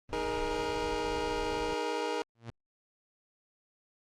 brown noise, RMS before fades -43 dBFS, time 0.09-1.74 s, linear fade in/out 2 ms
25% pulse chord, D# suspended fourth, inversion none, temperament equal with one note detuned, 311.1 / 415.3 / 472.9 Hz, D#4 / G#4 / A#4, 0 / 0 / +25 cents, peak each -35 / -32 / -30 dBFS, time 0.13-2.22 s, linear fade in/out 0 ms
sawtooth tone with exponential growth, 116 Hz, A#2, 8 cents flat, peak -33 dBFS, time 2.35-2.5 s, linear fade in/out 0 ms, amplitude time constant 32 ms
effects low-pass 6000 Hz 12 dB/octave + Opus 24 kbps

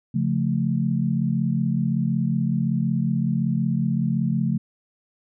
sine chord, Db augmented, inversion none, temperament equal, 138.59 / 174.61 / 220 Hz, Db3 / F3 / A3, 0 / 0 / 0 cents, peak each -24 dBFS, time 0.14-4.58 s, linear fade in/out 10 ms, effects none

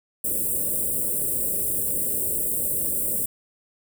white band-stop noise, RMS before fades -25 dBFS, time 0.24-3.26 s, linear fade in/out 5 ms, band 610 to 7900 Hz, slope 96 dB/octave, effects none

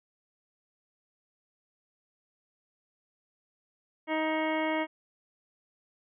harmonic tone with a mistuned harmonic, 314.1 Hz, D#4, 16 cents sharp, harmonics 1 / 2 / 3 / 4 / 5 / 6 / 7 / 9 / 10, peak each -31 / -32 / -34 / -42 / -44 / -39 / -36 / -46 / -48 dBFS, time 4.07-4.87 s, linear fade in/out 50 ms, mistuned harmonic 10, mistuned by +46 cents, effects none

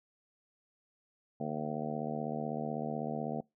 harmonic tone, 76 Hz, D#2, 40 cents flat, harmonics 2 / 3 / 4 / 5 / 6 / 7 / 8 / 9 / 10, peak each -41 / -38 / -46 / -47 / -42 / -44 / -48 / -42 / -44 dBFS, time 1.4-3.41 s, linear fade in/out 5 ms, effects noise-tail reverb RT60 0.2 s tail -23 dB re dry

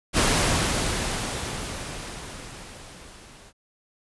pink noise with level ramp, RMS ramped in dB -19 to -49 dBFS, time 0.13-3.53 s, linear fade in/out 50 ms, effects resampled to 24000 Hz

